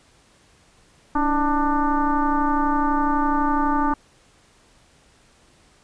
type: tone with frequency modulation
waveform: sine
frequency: 586 Hz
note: D5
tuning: 4 cents flat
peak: -17 dBFS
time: 1.15-3.94 s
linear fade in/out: 5 ms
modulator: 301 Hz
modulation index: 2.2
effects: pink hiss -56 dBFS RMS until 5.83 s + resampled to 22050 Hz